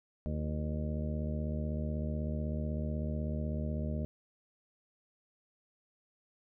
harmonic tone with a mistuned harmonic, 76.1 Hz, D#2, 38 cents flat, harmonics 1 / 2 / 3 / 4 / 5 / 6 / 7 / 8, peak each -35 / -38 / -39 / -49 / -51 / -50 / -51 / -45 dBFS, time 0.26-4.05 s, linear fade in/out 0 ms, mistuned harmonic 4, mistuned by +88 cents, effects none

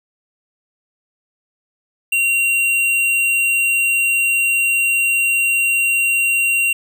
sine tone with hard clipping, 2755 Hz, F7, 24 cents flat, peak -15 dBFS, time 2.12-6.73 s, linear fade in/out 5 ms, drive 13 dB, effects none

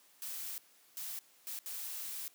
blue noise bursts at uneven times, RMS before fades -42 dBFS, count 4, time 0.22-0.58 / 0.97-1.19 / 1.47-1.59 / 1.66-2.28 s, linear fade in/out 0 ms, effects white hiss -65 dBFS RMS until 2.34 s + high-pass 200 Hz 12 dB/octave

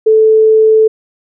sine tone, 438 Hz, A4, 8 cents flat, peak -4 dBFS, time 0.06-0.88 s, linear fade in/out 10 ms, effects none

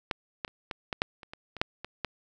clicks, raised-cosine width 0.3 ms, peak -12 / -15 / -30 / -18 / -15 / -8 / -29 / -25 / -25 / -7 / -21 / -14 dBFS, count 12, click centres 0.112 / 0.448 / 0.479 / 0.712 / 0.928 / 1.019 / 1.232 / 1.335 / 1.567 / 1.615 / 1.846 / 2.047 s, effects none

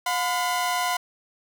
sawtooth tone pair together, 716 / 1010.4 Hz, F5 / B5, +43 / +39 cents, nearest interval tritone, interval 596 cents, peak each -22 dBFS, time 0.06-0.97 s, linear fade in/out 5 ms, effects none

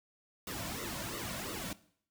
pink noise with flanger, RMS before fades -40 dBFS, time 0.47-1.73 s, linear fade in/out 2 ms, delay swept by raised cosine 1.2 to 2.5 ms, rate 2.9 Hz, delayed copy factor -0.8, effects noise-tail reverb RT60 0.6 s tail -19 dB re dry

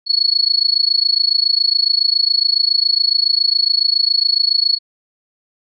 sine tone with amplitude modulation, 4377 Hz, C#8, 23 cents flat, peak -8 dBFS, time 0.06-4.79 s, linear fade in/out 50 ms, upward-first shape sine, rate 27.2 Hz, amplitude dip 95%, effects none

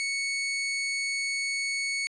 sawtooth tone, 2217 Hz, C#7, in tune, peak -24 dBFS, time 0-2.07 s, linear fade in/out 0 ms, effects resampled to 22050 Hz

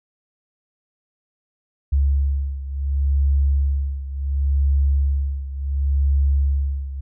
sine beating tone pair, 69.3 / 70 Hz, C#2 / C#2, 0 / +18 cents, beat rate 0.7 Hz, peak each -18 / -22 dBFS, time 1.92-7.01 s, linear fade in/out 10 ms, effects none

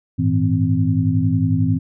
sine tone cluster, 100.3 / 111.4 / 161.9 / 259.5 Hz, G2 / A2 / E3 / C4, +40 / +22 / -31 / -14 cents, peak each -20 dBFS, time 0.18-1.79 s, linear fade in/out 20 ms, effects none

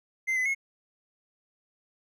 triangle tone with pitch steps, 2076 / 2019 / 2172 Hz, C7 / B6 / C#7, -14 / +38 / -36 cents, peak -23 dBFS, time 0.27-0.549 s, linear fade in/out 20 ms, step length 93 ms, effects none

